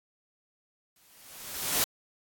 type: noise with exponential growth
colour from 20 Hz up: white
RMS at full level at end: -24 dBFS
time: 0.96-1.84 s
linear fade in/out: 1 ms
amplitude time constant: 190 ms
effects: AAC 64 kbps